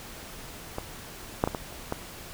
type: clicks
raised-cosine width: 1 ms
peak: -17 / -7 / -13 / -16 / -28 / -14 dBFS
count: 6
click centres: 0.784 / 1.439 / 1.475 / 1.548 / 1.725 / 1.924 s
effects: pink hiss -43 dBFS RMS until 2.33 s